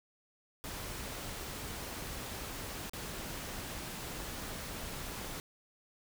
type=noise with dropouts; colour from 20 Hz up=pink; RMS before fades=-42 dBFS; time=0.64-5.4 s; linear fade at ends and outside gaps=0 ms; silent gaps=2.896-2.934 s; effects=none